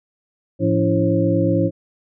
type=tone cluster; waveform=sine; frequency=107.7 / 172.2 / 285.6 / 334.4 / 537 Hz; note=A2 / F3 / D4 / E4 / C5; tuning=-37 / -24 / -48 / +25 / +45 cents; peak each=-21 dBFS; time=0.59-1.71 s; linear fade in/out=50 ms; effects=none